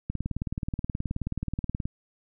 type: click train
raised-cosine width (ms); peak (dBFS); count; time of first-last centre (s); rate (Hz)
5; -17; 34; 0.1-1.855; 18.8
effects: none